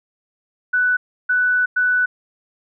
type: tone bursts at uneven times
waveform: sine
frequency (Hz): 1489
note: F#6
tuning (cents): +11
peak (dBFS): -14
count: 3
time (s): 0.73-0.97 / 1.29-1.66 / 1.76-2.06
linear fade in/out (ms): 10
effects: none